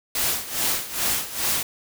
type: noise with tremolo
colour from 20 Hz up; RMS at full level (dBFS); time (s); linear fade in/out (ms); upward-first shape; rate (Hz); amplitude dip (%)
white; -22; 0.15-1.63; 2; sine; 2.4; 80
effects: none